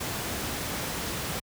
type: noise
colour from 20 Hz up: pink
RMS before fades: -32 dBFS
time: 0-1.4 s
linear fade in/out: 10 ms
effects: high-pass 60 Hz 12 dB/octave